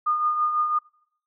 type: tone with tremolo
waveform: sine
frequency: 1221 Hz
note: D#6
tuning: 33 cents flat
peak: -18 dBFS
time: 0.06-0.79 s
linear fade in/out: 10 ms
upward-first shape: triangle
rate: 6 Hz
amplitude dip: 55%
effects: noise-tail reverb RT60 0.7 s tail -25 dB re dry